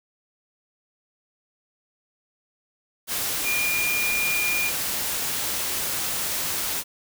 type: tone in noise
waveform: sine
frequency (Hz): 2414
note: D7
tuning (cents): +47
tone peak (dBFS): -23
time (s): 3.43-4.72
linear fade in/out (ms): 50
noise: white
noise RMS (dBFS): -27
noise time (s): 3.07-6.84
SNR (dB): +1
effects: none